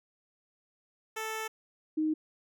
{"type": "tone pair in turn", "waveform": ["10% pulse", "sine"], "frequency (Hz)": [440, 311.1], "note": ["A4", "D#4"], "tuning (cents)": [0, 0], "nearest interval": "tritone", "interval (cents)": 600, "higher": "first", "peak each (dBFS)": -26, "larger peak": "neither", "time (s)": [[1.16, 1.48], [1.97, 2.14]], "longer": "first", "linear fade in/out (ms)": 10, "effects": []}